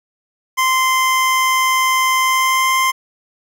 25% pulse tone with pitch glide, 1040 to 1047.8 Hz, C6 to C6, -11 to +2 cents, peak -9 dBFS, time 0.57-2.92 s, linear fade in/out 20 ms, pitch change +13 cents, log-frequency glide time 2.21-2.73 s, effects 8-bit

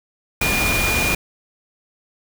sine tone in noise, 2424 Hz, D#7, 46 cents flat, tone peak -20 dBFS, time 0.41-1.15 s, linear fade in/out 5 ms, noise pink, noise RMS -21 dBFS, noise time 0.41-1.15 s, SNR -2 dB, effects none

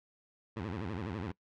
15% pulse tone with vibrato, 97.5 Hz, G2, 9 cents flat, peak -30 dBFS, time 0.56-1.32 s, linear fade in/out 10 ms, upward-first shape sine, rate 12 Hz, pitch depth 270 cents each way, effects noise-tail reverb RT60 0.1 s tail -22 dB re dry + low-pass 3000 Hz 12 dB/octave

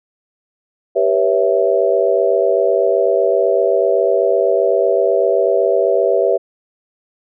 sine chord, C# half-diminished seventh, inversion second, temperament equal with one note detuned, 392 / 486.5 / 554.4 / 659.3 Hz, G4 / B4 / C#5 / E5, 0 / -26 / 0 / 0 cents, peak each -17 dBFS, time 0.95-6.38 s, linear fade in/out 20 ms, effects none

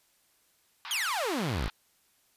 pink band-pass noise, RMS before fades -42 dBFS, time 0.85-1.7 s, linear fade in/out 0 ms, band 850 to 4800 Hz, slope 48 dB/octave
sawtooth exponential sweep, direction down, 3397 to 46.25 Hz, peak -25 dBFS, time 0.91-1.68 s, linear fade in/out 0 ms
effects white hiss -68 dBFS RMS until 2.36 s + resampled to 32000 Hz

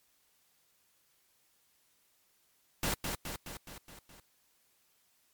pink noise with echo, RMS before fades -32 dBFS, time 2.83-2.94 s, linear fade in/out 2 ms, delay 210 ms, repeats 6, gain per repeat -4 dB, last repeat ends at 4.2 s, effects white hiss -71 dBFS RMS until 5.33 s + MP3 96 kbps

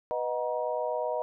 sine chord, B major seventh, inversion none, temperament equal with one note detuned, 493.9 / 622.3 / 740 / 950.8 Hz, B4 / D#5 / F#5 / A#5, 0 / 0 / 0 / +34 cents, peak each -33 / -31 / -37 / -35 dBFS, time 0.11-1.22 s, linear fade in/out 0 ms, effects none

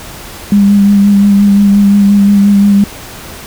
sine tone with vibrato, 201.4 Hz, G3, 47 cents sharp, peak -3 dBFS, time 0.52-2.84 s, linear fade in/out 2 ms, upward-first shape sine, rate 5.7 Hz, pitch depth 21 cents each way, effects pink hiss -28 dBFS RMS until 3.46 s

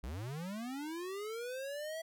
square linear sweep, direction up, 52 to 659 Hz, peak -40 dBFS, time 0.03-2.02 s, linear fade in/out 10 ms, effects none

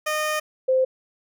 15% pulse / sine tone pair in turn, 613 / 519.7 Hz, D#5 / C5, -26 / -12 cents, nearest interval minor third, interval 286 cents, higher first, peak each -16 dBFS, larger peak neither, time 0.06-0.4 / 0.68-0.85 s, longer first, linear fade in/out 10 ms, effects none

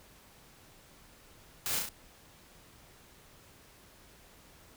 white noise with echo, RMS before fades -34 dBFS, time 1.66-1.79 s, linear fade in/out 0 ms, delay 33 ms, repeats 3, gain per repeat -3 dB, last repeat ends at 1.889 s, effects pink hiss -58 dBFS RMS until 4.76 s

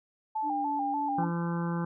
sine tone with vibrato, 836 Hz, G#5, 11 cents sharp, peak -28 dBFS, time 0.35-1.25 s, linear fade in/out 10 ms, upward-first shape square, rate 3.4 Hz, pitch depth 72 cents each way
sine tone with pitch glide, 298.5 to 287.5 Hz, D4 to D4, +28 to -37 cents, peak -34 dBFS, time 0.42-1.32 s, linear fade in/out 50 ms, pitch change -65 cents, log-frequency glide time 0.53-0.69 s
harmonic tone, 170.3 Hz, F3, 43 cents flat, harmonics 1 / 2 / 3 / 5 / 6 / 7 / 8 / 9, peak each -29 / -38 / -42 / -41 / -42 / -44 / -47 / -45 dBFS, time 1.18-1.85 s, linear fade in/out 5 ms
effects none

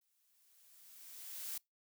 blue noise with exponential growth, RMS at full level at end -41 dBFS, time 0.01-1.58 s, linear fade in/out 5 ms, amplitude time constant 340 ms, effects noise-tail reverb RT60 0.2 s tail -26 dB re dry

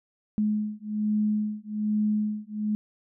sine beating tone pair, 211.2 / 212.4 Hz, G#3 / G#3, +29 / +39 cents, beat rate 1.2 Hz, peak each -27 / -27 dBFS, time 0.38-2.75 s, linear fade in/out 0 ms, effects none

